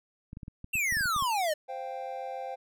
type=clicks; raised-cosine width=5 ms; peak=-29 dBFS; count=12; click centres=0.331 / 0.371 / 0.432 / 0.481 / 0.644 / 0.755 / 0.924 / 0.97 / 1.009 / 1.057 / 1.163 / 1.224 s
type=exponential sweep; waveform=square; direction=down; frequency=2766 to 587.3 Hz; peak=-27 dBFS; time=0.73-1.54 s; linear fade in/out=10 ms
type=chord; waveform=triangle; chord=C suspended fourth; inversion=none; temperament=just; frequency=523.3 / 697.7 / 784.9 Hz; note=C5 / F5 / G5; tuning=0 / -2 / +2 cents; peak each=-37 / -39 / -36 dBFS; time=1.68-2.56 s; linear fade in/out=20 ms
effects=none